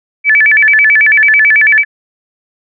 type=tone with vibrato; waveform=sine; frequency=2000 Hz; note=B6; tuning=21 cents sharp; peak=-4 dBFS; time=0.24-1.85 s; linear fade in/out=50 ms; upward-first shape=square; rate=9.1 Hz; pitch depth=240 cents each way; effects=none